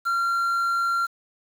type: tone with quantisation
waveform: triangle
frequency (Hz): 1376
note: F6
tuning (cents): -26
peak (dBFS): -19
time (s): 0.05-1.07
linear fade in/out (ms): 20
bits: 7
effects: none